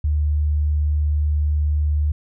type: tone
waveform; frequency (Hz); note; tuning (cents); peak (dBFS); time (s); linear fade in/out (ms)
sine; 74.7; D2; +30; -16; 0.04-2.12; 5
effects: none